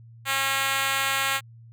5% pulse tone with high-pass filter, 271.6 Hz, C#4, 35 cents flat, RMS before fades -25 dBFS, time 0.25-1.41 s, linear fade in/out 50 ms, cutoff 950 Hz, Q 0.78, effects added 115 Hz sine -45 dBFS peak until 1.72 s

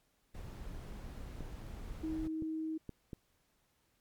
brown noise, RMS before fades -45 dBFS, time 0.34-2.28 s, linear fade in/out 10 ms
clicks, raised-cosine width 3 ms, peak -30 dBFS, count 4, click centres 1.407 / 2.423 / 2.893 / 3.132 s
sine tone, 317.1 Hz, D#4, 33 cents sharp, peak -35 dBFS, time 2.03-2.78 s, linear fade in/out 10 ms
effects pink hiss -75 dBFS RMS until 4 s + MP3 96 kbps

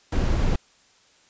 brown noise, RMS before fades -21 dBFS, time 0.12-0.56 s, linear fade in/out 5 ms, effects white hiss -58 dBFS RMS until 1.29 s + resampled to 16000 Hz

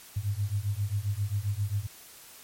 sine beating tone pair, 98 / 105.5 Hz, G2 / G#2, 0 / +28 cents, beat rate 7.5 Hz, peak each -30 dBFS, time 0.16-1.87 s, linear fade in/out 10 ms, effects white hiss -50 dBFS RMS until 2.43 s + MP3 64 kbps

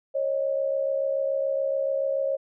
sine tone pair together, 547 / 614 Hz, C#5 / D#5, -23 / -23 cents, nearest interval major second, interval 200 cents, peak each -24 / -29 dBFS, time 0.14-2.37 s, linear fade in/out 20 ms, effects none

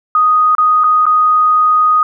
sine tone with dropouts, 1244.5 Hz, D#6, in tune, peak -7 dBFS, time 0.15-2.03 s, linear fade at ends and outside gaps 2 ms, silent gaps 0.551-0.582 / 0.837-0.841 / 1.056-1.065 s, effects none

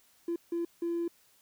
triangle tone bursts at uneven times, 340 Hz, F4, 46 cents flat, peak -26 dBFS, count 3, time 0.28-0.36 / 0.52-0.65 / 0.82-1.08 s, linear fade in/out 5 ms, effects tanh soft clip ceiling -26 dBFS + white hiss -65 dBFS RMS until 1.41 s

